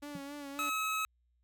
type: tone with vibrato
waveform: sawtooth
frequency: 284.7 Hz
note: C#4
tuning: 46 cents sharp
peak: -38 dBFS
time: 0.02-0.7 s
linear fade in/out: 10 ms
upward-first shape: sine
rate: 3.7 Hz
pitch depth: 48 cents each way
type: tone with exponential decay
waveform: triangle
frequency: 176.9 Hz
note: F3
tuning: 23 cents sharp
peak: -35 dBFS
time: 0.15-0.23 s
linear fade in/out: 2 ms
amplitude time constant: 17 ms
type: tone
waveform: 25% pulse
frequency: 1284 Hz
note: E6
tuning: 46 cents flat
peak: -28 dBFS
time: 0.59-1.05 s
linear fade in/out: 0 ms
effects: added 60 Hz sine -70 dBFS peak until 1.43 s